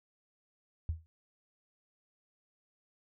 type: tone with exponential decay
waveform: sine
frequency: 81 Hz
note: E2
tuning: 30 cents flat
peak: -27 dBFS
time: 0.89-1.06 s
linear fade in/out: 0 ms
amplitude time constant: 36 ms
effects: none